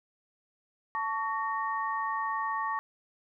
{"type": "tone cluster", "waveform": "sine", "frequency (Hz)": [885, 1124, 1846], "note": ["A5", "C#6", "A#6"], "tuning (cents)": [10, 24, -17], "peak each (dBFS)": [-34, -31, -37], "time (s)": [0.95, 2.79], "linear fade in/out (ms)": 0, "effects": []}